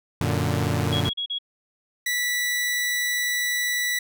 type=chord; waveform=sawtooth; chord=Gb augmented; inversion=none; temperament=equal; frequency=92.5 / 116.54 / 146.83 Hz; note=Gb2 / Bb2 / D3; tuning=0 / 0 / 0 cents; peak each=-22 dBFS; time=0.21-1.09 s; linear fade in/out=0 ms
type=tone bursts; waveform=sine; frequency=3322 Hz; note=G#7; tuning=in tune; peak=-25 dBFS; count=4; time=0.92-1.387 s; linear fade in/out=10 ms; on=89 ms; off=37 ms
type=tone; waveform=sawtooth; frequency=1962 Hz; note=B6; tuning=12 cents flat; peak=-19 dBFS; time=2.06-3.99 s; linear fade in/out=5 ms
effects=none